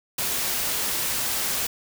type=noise; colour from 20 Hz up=white; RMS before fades=-26 dBFS; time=0.18-1.67 s; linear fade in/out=5 ms; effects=none